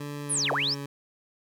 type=tone with pitch glide; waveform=20% pulse; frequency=145.1 to 140.97 Hz; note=D3 to C#3; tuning=-21 to +29 cents; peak=-29 dBFS; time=0-0.86 s; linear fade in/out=5 ms; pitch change=-50 cents; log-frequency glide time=0.23-0.46 s
type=linear two-way sweep; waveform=sine; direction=down then up; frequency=11175 to 370 to 5670 Hz; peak=-24 dBFS; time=0.29-0.75 s; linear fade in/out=20 ms; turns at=0.52 s
effects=none